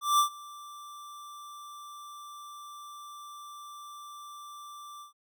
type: tone with ADSR envelope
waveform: square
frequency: 1174.7 Hz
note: D6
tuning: in tune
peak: -20 dBFS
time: 0.01-5.13 s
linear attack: 180 ms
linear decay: 100 ms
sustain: -24 dB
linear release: 120 ms
effects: none